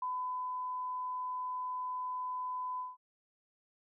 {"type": "tone with ADSR envelope", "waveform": "sine", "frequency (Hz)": 1006, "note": "B5", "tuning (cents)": 32, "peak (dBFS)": -33, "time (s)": [0.02, 2.97], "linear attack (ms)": 4, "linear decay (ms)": 490, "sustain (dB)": -2, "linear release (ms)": 180, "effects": []}